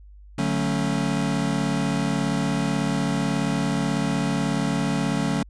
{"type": "chord", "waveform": "square", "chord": "D major seventh", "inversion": "none", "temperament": "equal with one note detuned", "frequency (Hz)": [146.83, 185, 221.5, 277.2], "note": ["D3", "F#3", "A3", "C#4"], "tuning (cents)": [0, 0, 12, 0], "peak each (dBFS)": -28, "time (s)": [0.38, 5.43], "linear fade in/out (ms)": 5, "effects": ["added 50 Hz sine -43 dBFS peak until 5.49 s", "resampled to 22050 Hz"]}